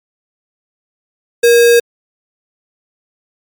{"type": "tone with sample-and-hold", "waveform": "sine", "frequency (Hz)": 472.4, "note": "A#4", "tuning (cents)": 23, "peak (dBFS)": -4, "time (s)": [1.43, 1.8], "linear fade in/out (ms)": 10, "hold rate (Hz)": 2100, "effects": ["MP3 96 kbps"]}